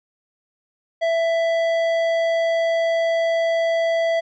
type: tone with tanh clipping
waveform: sine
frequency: 663 Hz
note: E5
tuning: 10 cents sharp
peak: -19 dBFS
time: 1.01-4.21 s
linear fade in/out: 20 ms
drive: 12 dB
effects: none